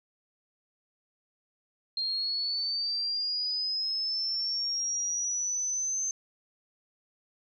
sine linear sweep, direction up, 4186 to 6272 Hz, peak -28 dBFS, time 1.97-6.11 s, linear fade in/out 2 ms, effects none

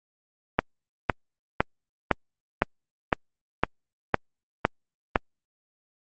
click train, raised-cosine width 0.5 ms, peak -3 dBFS, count 10, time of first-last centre 0.59-5.159 s, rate 1.97 Hz, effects Opus 32 kbps

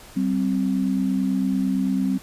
sine tone pair together, 192.61 / 261.6 Hz, G3 / C4, -30 / 0 cents, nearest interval perfect fourth, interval 530 cents, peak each -22 / -22 dBFS, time 0.16-2.18 s, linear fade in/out 10 ms, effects pink hiss -45 dBFS RMS until 2.22 s + resampled to 32000 Hz

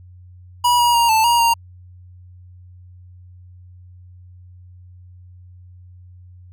square tone with pitch steps, 970 / 957 / 939 / 882 / 947 / 931 Hz, B5 / A#5 / A#5 / A5 / A#5 / A#5, -31 / +45 / +12 / +4 / +27 / -2 cents, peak -13 dBFS, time 0.64-1.54 s, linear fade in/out 10 ms, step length 150 ms, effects added 90 Hz sine -40 dBFS peak until 6.52 s

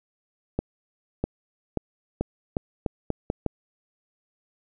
accelerating click train, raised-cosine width 2 ms, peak -11 dBFS, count 9, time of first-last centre 0.59-3.463 s, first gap 650 ms, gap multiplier 0.82, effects none

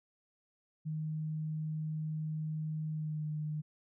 sine tone with pitch glide, 155.56 to 152.45 Hz, D#3 to D#3, 0 to -35 cents, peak -34 dBFS, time 0.85-3.62 s, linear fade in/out 20 ms, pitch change -35 cents, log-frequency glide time 2.91-3.27 s, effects none

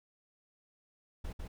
brown noise with echo, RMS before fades -39 dBFS, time 1.24-1.33 s, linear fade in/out 10 ms, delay 150 ms, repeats 1, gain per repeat -2 dB, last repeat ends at 1.48 s, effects none

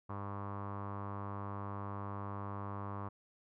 sawtooth tone with low-pass filter, 100 Hz, G2, 35 cents sharp, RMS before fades -42 dBFS, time 0.09-3.09 s, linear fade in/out 10 ms, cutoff 1100 Hz, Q 5, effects none

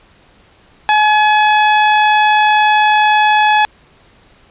sawtooth tone, 849 Hz, G#5, 38 cents sharp, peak -4 dBFS, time 0.89-3.65 s, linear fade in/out 0 ms, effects pink hiss -48 dBFS RMS until 4.5 s + resampled to 8000 Hz

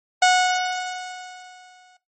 sawtooth tone with exponential decay, 733 Hz, F#5, 16 cents flat, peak -8 dBFS, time 0.22-1.97 s, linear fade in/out 5 ms, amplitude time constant 380 ms, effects noise-tail reverb RT60 0.2 s tail -17 dB re dry + MP3 32 kbps

